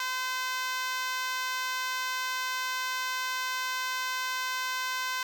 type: tone with high-pass filter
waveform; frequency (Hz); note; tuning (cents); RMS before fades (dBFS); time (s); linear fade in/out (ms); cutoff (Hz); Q
5% pulse; 513; C5; -34; -32; 0-5.23; 2; 1200; 9.2
effects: 10-bit